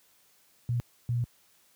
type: tone bursts at uneven times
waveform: sine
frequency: 120 Hz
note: B2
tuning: 49 cents flat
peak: -25 dBFS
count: 2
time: 0.69-0.8 / 1.09-1.24 s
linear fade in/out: 0 ms
effects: white hiss -64 dBFS RMS until 1.75 s + high-pass 60 Hz 12 dB/octave